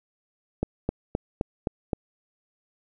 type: click train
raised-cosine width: 2 ms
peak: -11 dBFS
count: 6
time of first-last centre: 0.63-1.932 s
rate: 3.84 Hz
effects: none